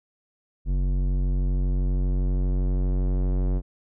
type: tone with low-pass filter sweep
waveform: square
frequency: 46.25 Hz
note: F#1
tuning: in tune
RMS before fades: -23 dBFS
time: 0.65-3.62 s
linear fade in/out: 50 ms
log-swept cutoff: 210 to 490 Hz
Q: 0.71
effects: none